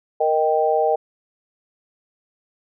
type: chord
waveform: sine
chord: Eb major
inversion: second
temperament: equal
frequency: 466.2 / 622.3 / 784 Hz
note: Bb4 / Eb5 / G5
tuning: 0 / 0 / 0 cents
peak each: -20 dBFS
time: 0.2-0.96 s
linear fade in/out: 10 ms
effects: none